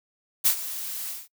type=noise with ADSR envelope; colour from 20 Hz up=blue; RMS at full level=-18 dBFS; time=0.44-1.28 s; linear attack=24 ms; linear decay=85 ms; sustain=-15 dB; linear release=190 ms; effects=noise-tail reverb RT60 0.1 s tail -26 dB re dry